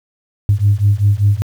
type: beating tone pair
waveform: sine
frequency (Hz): 99.4 / 104.5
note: G2 / G#2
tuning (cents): +25 / +11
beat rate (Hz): 5.1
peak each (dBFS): -12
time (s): 0.49-1.42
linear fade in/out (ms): 0
effects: tanh soft clip ceiling -3 dBFS + 7-bit